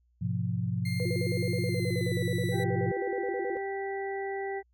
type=chord; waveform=sine; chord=F diminished; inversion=first; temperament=just; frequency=104.77 / 125.72 / 174.61 Hz; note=Ab2 / Cb3 / F3; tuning=+16 / +31 / 0 cents; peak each=-32 dBFS; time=0.21-2.92 s; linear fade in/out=10 ms
type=tone with pitch glide; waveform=30% pulse; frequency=2112 to 1970.6 Hz; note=C7 to B6; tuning=+16 to -4 cents; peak=-35 dBFS; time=0.85-2.64 s; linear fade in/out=5 ms; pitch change=-120 cents; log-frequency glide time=1.65-2.2 s
type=tone with vibrato; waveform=sine; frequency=415.3 Hz; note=G#4; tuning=in tune; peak=-32 dBFS; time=1-3.57 s; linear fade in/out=0 ms; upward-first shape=square; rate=9.4 Hz; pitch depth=290 cents each way
type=harmonic tone; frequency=392 Hz; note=G4; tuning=in tune; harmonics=1 / 2 / 4 / 5; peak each=-33 / -37 / -50 / -40 dBFS; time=2.51-4.63 s; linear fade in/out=50 ms
effects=added 60 Hz sine -65 dBFS peak until 4.73 s